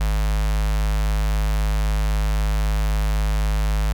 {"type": "tone with notch filter", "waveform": "square", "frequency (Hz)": 51.91, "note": "G#1", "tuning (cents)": 0, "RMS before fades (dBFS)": -20, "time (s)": [0, 3.93], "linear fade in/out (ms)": 10, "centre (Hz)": 320, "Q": 0.77, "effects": []}